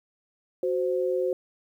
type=tone pair together; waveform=sine; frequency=370 / 520.3 Hz; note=F#4 / C5; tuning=0 / -10 cents; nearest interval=tritone; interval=590 cents; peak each=-26 dBFS; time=0.63-1.33 s; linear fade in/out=2 ms; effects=10-bit